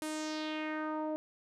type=tone with low-pass filter sweep; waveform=sawtooth; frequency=309.4 Hz; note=D#4; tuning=10 cents flat; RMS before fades=-37 dBFS; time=0.02-1.16 s; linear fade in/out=0 ms; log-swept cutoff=11000 to 650 Hz; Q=2.5; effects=none